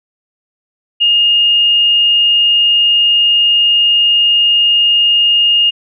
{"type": "tone", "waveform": "sine", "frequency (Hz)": 2840, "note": "F7", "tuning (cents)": 28, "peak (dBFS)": -7, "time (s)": [1, 5.71], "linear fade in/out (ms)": 20, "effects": []}